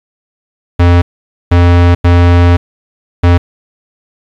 square tone bursts at uneven times, 87.31 Hz, F2, in tune, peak -4 dBFS, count 4, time 0.79-1.02 / 1.51-1.95 / 2.04-2.57 / 3.23-3.38 s, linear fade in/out 10 ms, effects low-pass 3000 Hz 12 dB/octave + 7-bit

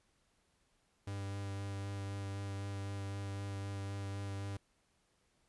45% pulse tone with vibrato, 99.3 Hz, G2, 23 cents sharp, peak -39 dBFS, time 1.07-4.57 s, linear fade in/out 5 ms, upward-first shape sine, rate 3.9 Hz, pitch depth 11 cents each way, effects pink hiss -75 dBFS RMS until 5.48 s + resampled to 24000 Hz

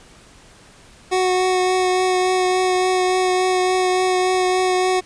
25% pulse tone with vibrato, 368.9 Hz, F#4, 5 cents flat, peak -12 dBFS, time 1.11-5.01 s, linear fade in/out 20 ms, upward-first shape triangle, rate 3.5 Hz, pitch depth 15 cents each way, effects pink hiss -47 dBFS RMS until 5.05 s + resampled to 22050 Hz

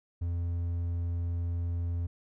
triangle tone, 85.9 Hz, F2, 28 cents flat, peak -27 dBFS, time 0.21-2.07 s, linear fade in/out 10 ms, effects none

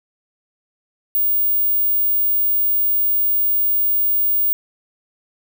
sine tone, 15500 Hz, B9, 34 cents flat, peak -14 dBFS, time 1.15-4.53 s, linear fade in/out 0 ms, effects none

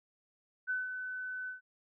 sine tone with ADSR envelope, 1508 Hz, F#6, 32 cents sharp, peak -30 dBFS, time 0.67-1.61 s, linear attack 32 ms, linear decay 170 ms, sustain -7 dB, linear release 130 ms, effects none

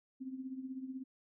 sine tone with tremolo, 261.6 Hz, C4, in tune, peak -37 dBFS, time 0.2-1.04 s, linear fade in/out 20 ms, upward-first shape triangle, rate 16 Hz, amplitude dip 75%, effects none

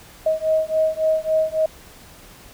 sine beating tone pair, 630 / 633.6 Hz, D#5 / D#5, +21 / +31 cents, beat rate 3.6 Hz, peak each -20 dBFS, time 0.26-1.66 s, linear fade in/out 5 ms, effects pink hiss -45 dBFS RMS until 2.53 s

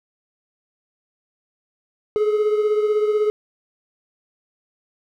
triangle beating tone pair, 421.9 / 437.9 Hz, G#4 / A4, +27 / -8 cents, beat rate 16 Hz, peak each -15 / -23 dBFS, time 2.16-3.3 s, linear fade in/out 0 ms, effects none

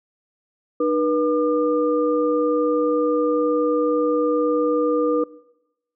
sine tone cluster, 303.7 / 484.7 / 1202 Hz, D#4 / B4 / D6, -42 / -32 / +40 cents, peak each -22 / -19 / -28 dBFS, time 0.8-5.24 s, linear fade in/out 5 ms, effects noise-tail reverb RT60 0.9 s tail -20 dB re dry

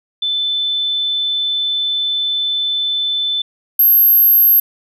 sine tone pair in turn, 3520 / 12544 Hz, A7 / G9, 0 / 0 cents, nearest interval octave + minor seventh, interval 2200 cents, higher second, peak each -15 / -7 dBFS, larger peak second, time 0.22-3.42 / 3.79-4.6 s, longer first, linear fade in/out 5 ms, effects none

